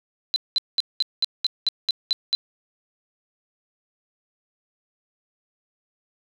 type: tone bursts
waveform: sine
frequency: 4034 Hz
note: B7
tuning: 36 cents sharp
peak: -17 dBFS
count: 10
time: 0.34-2.35 s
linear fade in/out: 0 ms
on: 21 ms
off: 200 ms
effects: none